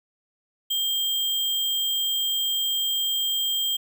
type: tone with sample-and-hold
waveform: sine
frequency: 3194 Hz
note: G7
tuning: 32 cents sharp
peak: -22 dBFS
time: 0.7-3.77 s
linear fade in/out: 10 ms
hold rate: 11025 Hz
effects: none